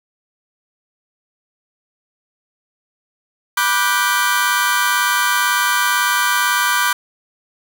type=chord; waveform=sawtooth; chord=G major seventh; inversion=first; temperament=just; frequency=980 / 1176 / 1470 / 1568 Hz; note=B5 / D6 / F#6 / G6; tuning=-14 / +2 / -12 / 0 cents; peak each=-16 dBFS; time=3.57-6.93 s; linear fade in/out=5 ms; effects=none